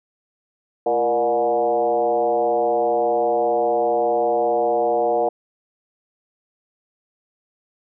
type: tone with frequency modulation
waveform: sine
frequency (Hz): 596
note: D5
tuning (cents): +25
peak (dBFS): -16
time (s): 0.86-5.29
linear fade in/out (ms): 5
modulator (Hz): 125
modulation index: 1.6
effects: none